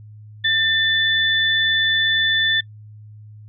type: tone pair together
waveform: sine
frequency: 1791 / 3492 Hz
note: A6 / A7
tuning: +30 / -14 cents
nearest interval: octave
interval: 1156 cents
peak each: -18 dBFS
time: 0.44-2.61 s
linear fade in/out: 10 ms
effects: noise-tail reverb RT60 0.1 s tail -24 dB re dry + added 106 Hz sine -38 dBFS peak until 3.48 s